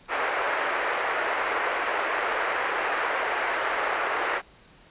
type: band-pass noise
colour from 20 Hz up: white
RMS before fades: -27 dBFS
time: 0.08-4.42 s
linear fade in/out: 50 ms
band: 410 to 2000 Hz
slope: 24 dB/octave
effects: pink hiss -54 dBFS RMS until 4.9 s + resampled to 8000 Hz